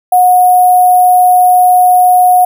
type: tone with sample-and-hold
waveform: sine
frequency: 728 Hz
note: F#5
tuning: 28 cents flat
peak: -3 dBFS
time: 0.12-2.45 s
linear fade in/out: 5 ms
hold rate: 11025 Hz
effects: none